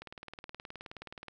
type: click train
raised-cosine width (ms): 0.3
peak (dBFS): -28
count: 25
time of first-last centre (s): 0.02-1.283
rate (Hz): 19
effects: none